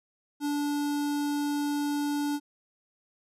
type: tone with notch filter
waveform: square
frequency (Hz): 290.5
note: D4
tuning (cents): -19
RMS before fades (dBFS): -29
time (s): 0.4-2.4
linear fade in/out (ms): 50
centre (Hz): 2200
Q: 1.3
effects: resampled to 32000 Hz